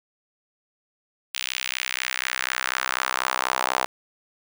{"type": "tone with high-pass filter sweep", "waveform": "sawtooth", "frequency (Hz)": 64.1, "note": "C2", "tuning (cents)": -35, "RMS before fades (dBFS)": -27, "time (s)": [1.34, 3.86], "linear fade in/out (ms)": 5, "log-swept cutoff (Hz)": [2900, 820], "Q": 1.8, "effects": []}